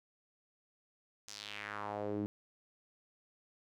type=tone with band-pass filter sweep; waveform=sawtooth; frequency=103.83 Hz; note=G#2; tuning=in tune; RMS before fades=-41 dBFS; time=1.28-2.26 s; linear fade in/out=0 ms; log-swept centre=6300 to 260 Hz; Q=2.6; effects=none